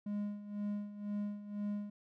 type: tone with tremolo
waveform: triangle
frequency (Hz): 206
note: G#3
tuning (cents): -14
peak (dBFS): -32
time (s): 0.06-1.9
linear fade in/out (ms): 5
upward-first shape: sine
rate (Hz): 2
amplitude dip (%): 75
effects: none